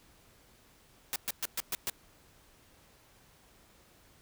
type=noise bursts; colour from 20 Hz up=white; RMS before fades=-33 dBFS; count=6; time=1.13-1.898 s; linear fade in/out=0 ms; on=28 ms; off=120 ms; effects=pink hiss -62 dBFS RMS until 4.21 s